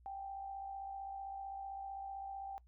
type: tone with amplitude modulation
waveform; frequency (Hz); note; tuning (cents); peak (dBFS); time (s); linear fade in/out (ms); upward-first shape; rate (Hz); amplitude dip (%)
sine; 784; G5; 0; -40; 0.06-2.58; 0; sine; 55.6; 45
effects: noise-tail reverb RT60 0.1 s tail -21 dB re dry + added 60 Hz sine -61 dBFS peak until 2.67 s